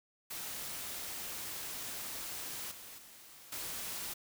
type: noise with level steps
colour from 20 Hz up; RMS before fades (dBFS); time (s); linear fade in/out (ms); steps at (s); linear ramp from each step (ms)
white; -42 / -50 / -55 / -41; 0.3-4.14; 10; 2.71 / 2.98 / 3.52; 5
effects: none